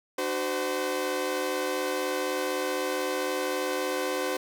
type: tone cluster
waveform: sawtooth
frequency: 299 / 374.7 / 514 Hz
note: D4 / F#4 / C5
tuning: +31 / +22 / -31 cents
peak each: -31 / -28 / -26 dBFS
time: 0.18-4.37 s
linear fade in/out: 5 ms
effects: none